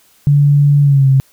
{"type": "tone with pitch glide", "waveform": "sine", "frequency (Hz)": [143.9, 134.26], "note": ["D3", "C3"], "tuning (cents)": [-35, 45], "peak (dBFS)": -6, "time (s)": [0.27, 1.2], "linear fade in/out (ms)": 0, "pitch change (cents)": -120, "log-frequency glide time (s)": [0.82, 1.08], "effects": ["white hiss -51 dBFS RMS until 1.32 s"]}